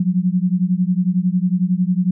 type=beating tone pair; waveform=sine; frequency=177 / 188 Hz; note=F3 / F#3; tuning=+23 / +28 cents; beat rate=11 Hz; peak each=-17 / -18 dBFS; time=0-2.11 s; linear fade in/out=5 ms; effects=none